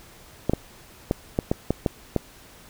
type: clicks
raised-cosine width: 2 ms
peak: -7 dBFS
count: 8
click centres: 0.496 / 0.535 / 1.111 / 1.389 / 1.515 / 1.706 / 1.862 / 2.163 s
effects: pink hiss -49 dBFS RMS until 2.69 s